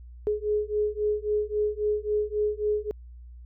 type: beating tone pair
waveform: sine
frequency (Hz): 419 / 422.7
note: G#4 / G#4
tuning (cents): +15 / +31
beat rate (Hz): 3.7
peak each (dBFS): -27 / -27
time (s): 0.27-2.91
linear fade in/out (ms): 0
effects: added 60 Hz sine -42 dBFS peak until 3.45 s